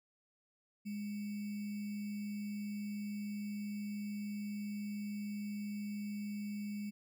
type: tone with sample-and-hold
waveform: sine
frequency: 206.5 Hz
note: G#3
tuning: 10 cents flat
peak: -38 dBFS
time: 0.85-6.91 s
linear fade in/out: 20 ms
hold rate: 2450 Hz
effects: none